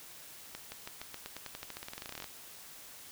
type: accelerating click train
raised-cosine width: 0.2 ms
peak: -24 dBFS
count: 25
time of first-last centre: 0.55-2.242 s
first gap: 170 ms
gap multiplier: 0.91
effects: white hiss -51 dBFS RMS until 3.11 s